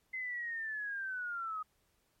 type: linear sweep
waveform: sine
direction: down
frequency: 2064 to 1244.5 Hz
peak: -36 dBFS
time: 0.13-1.63 s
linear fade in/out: 10 ms
effects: pink hiss -75 dBFS RMS until 2.2 s + MP3 64 kbps